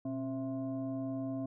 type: tone with frequency modulation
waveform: sine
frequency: 268.6 Hz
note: C4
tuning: 46 cents sharp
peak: -34 dBFS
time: 0.05-1.46 s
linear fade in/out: 5 ms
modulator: 392 Hz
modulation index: 0.79
effects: none